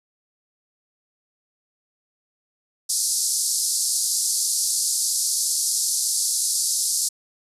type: band-pass noise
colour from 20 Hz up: white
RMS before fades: -23 dBFS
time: 2.89-7.09 s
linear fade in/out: 10 ms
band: 4500 to 11000 Hz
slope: 48 dB/octave
effects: resampled to 32000 Hz